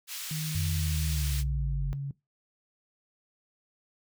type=high-pass noise; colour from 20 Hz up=pink; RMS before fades=-38 dBFS; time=0.07-1.44 s; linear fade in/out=50 ms; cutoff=2800 Hz; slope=12 dB/octave
type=tone with pitch glide; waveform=sine; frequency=155.3 to 139.16 Hz; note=D#3 to C#3; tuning=-3 to +7 cents; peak=-31 dBFS; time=0.31-2.11 s; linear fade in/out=2 ms; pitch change=-190 cents; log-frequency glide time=1.1-1.32 s
type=linear sweep; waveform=sine; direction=down; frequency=92.5 to 45.51 Hz; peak=-28 dBFS; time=0.55-1.93 s; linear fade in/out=0 ms
effects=noise-tail reverb RT60 0.2 s tail -20 dB re dry